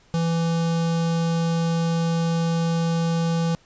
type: tone with notch filter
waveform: square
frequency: 166.4 Hz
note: E3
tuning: 17 cents sharp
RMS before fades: -22 dBFS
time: 0.14-3.55 s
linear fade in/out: 0 ms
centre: 2000 Hz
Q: 1.7
effects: pink hiss -57 dBFS RMS until 3.65 s + resampled to 16000 Hz